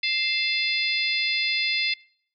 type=harmonic tone with a mistuned harmonic; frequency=698.5 Hz; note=F5; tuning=in tune; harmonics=3 / 4 / 5 / 6 / 7; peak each=-27 / -28 / -29 / -30 / -30 dBFS; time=0.03-1.94 s; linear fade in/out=5 ms; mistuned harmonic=4; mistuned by=-92 cents; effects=noise-tail reverb RT60 0.6 s tail -23 dB re dry